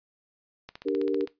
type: click train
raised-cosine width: 0.2 ms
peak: -23 dBFS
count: 10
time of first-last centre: 0.69-1.274 s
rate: 15.4 Hz
type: chord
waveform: sine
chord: G minor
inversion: second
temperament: equal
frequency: 293.7 / 392 / 466.2 Hz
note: D4 / G4 / Bb4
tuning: 0 / 0 / 0 cents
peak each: -28 dBFS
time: 0.85-1.26 s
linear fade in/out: 20 ms
effects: noise-tail reverb RT60 0.2 s tail -18 dB re dry + resampled to 11025 Hz